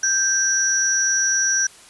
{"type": "tone cluster", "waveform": "sine", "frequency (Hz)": [1572, 5680, 5940], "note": ["G6", "F8", "F#8"], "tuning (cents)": [4, 28, 6], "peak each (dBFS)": -21, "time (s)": [0.03, 1.67], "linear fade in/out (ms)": 5, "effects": ["white hiss -46 dBFS RMS until 1.89 s", "resampled to 24000 Hz"]}